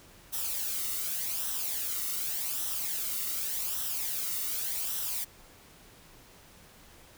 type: noise with flanger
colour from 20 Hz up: blue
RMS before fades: -33 dBFS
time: 0.32-5.25 s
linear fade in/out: 20 ms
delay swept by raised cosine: 0.43 to 1.24 ms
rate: 0.86 Hz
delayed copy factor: -0.6
effects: pink hiss -55 dBFS RMS until 7.17 s